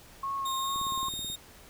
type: tone with vibrato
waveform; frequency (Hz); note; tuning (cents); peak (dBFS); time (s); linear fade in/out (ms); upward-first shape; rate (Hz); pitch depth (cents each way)
sine; 1083; C#6; -41; -30; 0.23-1.09; 5; sine; 2.3; 26
type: tone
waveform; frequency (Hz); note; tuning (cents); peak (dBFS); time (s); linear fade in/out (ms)
sawtooth; 3696; A#7; -16; -31; 0.45-1.36; 10
type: click train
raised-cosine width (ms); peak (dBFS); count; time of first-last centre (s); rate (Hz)
3; -32; 11; 0.76-1.301; 18.5
effects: pink hiss -53 dBFS RMS until 1.69 s